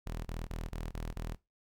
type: tone bursts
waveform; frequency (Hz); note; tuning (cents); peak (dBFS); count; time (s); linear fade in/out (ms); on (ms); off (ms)
sawtooth; 40.26; E1; -40; -33; 6; 0.06-1.35; 10; 190; 30
effects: noise-tail reverb RT60 0.2 s tail -17 dB re dry